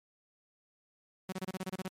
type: tone bursts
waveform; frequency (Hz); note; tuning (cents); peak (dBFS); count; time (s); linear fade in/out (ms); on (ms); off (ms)
sawtooth; 187.1; F#3; +20; -31; 10; 1.29-1.882; 5; 34; 28
effects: MP3 64 kbps